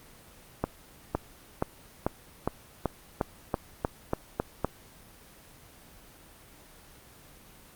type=accelerating click train; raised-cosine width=1 ms; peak=-11 dBFS; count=12; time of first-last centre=0.64-4.646 s; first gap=510 ms; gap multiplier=0.93; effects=pink hiss -53 dBFS RMS until 7.75 s + Opus 24 kbps